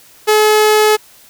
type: tone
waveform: sawtooth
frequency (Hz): 427.3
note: G#4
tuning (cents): +49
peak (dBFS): -4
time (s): 0.27-0.97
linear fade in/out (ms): 20
effects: white hiss -44 dBFS RMS until 1.29 s